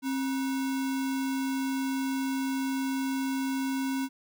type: tone with sample-and-hold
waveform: sine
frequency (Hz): 267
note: C4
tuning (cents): +35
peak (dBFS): -27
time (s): 0.02-4.09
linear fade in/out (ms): 50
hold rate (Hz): 1225
effects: none